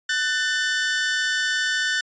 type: tone pair together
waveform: sawtooth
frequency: 1497.6 / 1781 Hz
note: F#6 / A6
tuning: +20 / +21 cents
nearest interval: minor third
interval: 301 cents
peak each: -20 dBFS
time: 0.09-2.01 s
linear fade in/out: 5 ms
effects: resampled to 16000 Hz